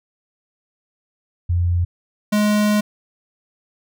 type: tone pair in turn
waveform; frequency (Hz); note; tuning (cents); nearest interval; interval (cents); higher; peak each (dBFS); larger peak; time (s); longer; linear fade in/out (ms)
sine / square; 87.31 / 209.5; F2 / G#3; 0 / +15; octave + minor third; 1515; second; -15; neither; 1.49-1.85 / 2.32-2.81; second; 10
effects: none